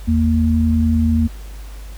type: tone pair together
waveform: sine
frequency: 80.7 / 230.9 Hz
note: E2 / A#3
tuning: -36 / -16 cents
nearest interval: octave + tritone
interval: 1820 cents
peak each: -15 dBFS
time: 0.07-1.28 s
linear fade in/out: 20 ms
effects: added 50 Hz sine -30 dBFS peak until 1.97 s + pink hiss -44 dBFS RMS until 1.97 s